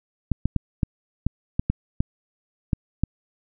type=clicks; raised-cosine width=5 ms; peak=-8 dBFS; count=10; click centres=0.317 / 0.456 / 0.563 / 0.832 / 1.266 / 1.595 / 1.7 / 2.005 / 2.732 / 3.036 s; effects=none